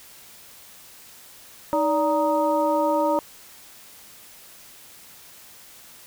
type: harmonic tone with a mistuned harmonic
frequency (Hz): 311.3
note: D#4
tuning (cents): +1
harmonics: 1 / 2 / 3 / 4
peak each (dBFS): -25 / -22 / -23 / -32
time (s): 1.73-3.19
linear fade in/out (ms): 0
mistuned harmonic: 2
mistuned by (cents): -120
effects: white hiss -47 dBFS RMS until 6.06 s